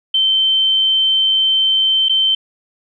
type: tone with dropouts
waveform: sine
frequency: 3101 Hz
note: G7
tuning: 19 cents flat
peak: -11 dBFS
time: 0.14-2.35 s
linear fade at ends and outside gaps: 5 ms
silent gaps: 2.086-2.094 s
effects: none